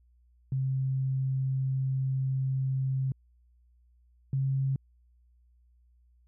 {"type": "tone pair in turn", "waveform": "sine", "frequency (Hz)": [132.7, 134.71], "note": ["C3", "C#3"], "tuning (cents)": [25, -49], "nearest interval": "unison", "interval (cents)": 26, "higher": "second", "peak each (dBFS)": [-26, -25], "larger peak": "second", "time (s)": [[0.52, 3.12], [4.33, 4.76]], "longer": "first", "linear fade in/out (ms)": 2, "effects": ["added 60 Hz sine -60 dBFS peak until 6.27 s"]}